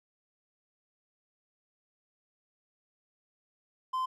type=tone; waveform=triangle; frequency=1033 Hz; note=C6; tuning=22 cents flat; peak=-27 dBFS; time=3.93-4.06 s; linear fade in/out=10 ms; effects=none